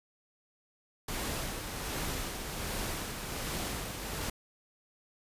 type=noise with tremolo; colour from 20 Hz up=pink; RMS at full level=-35 dBFS; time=1.08-4.3 s; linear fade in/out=5 ms; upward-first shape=sine; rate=1.3 Hz; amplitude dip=40%; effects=resampled to 32000 Hz